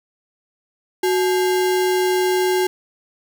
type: tone with sample-and-hold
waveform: sine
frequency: 368.4 Hz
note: F#4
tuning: 7 cents flat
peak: -15 dBFS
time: 1.03-2.67 s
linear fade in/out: 5 ms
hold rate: 1225 Hz
effects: none